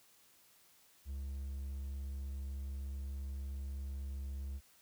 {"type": "tone", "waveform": "triangle", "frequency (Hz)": 68.3, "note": "C#2", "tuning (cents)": -25, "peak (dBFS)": -37, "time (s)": [1.05, 4.61], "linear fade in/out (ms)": 50, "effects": ["white hiss -66 dBFS RMS until 4.81 s"]}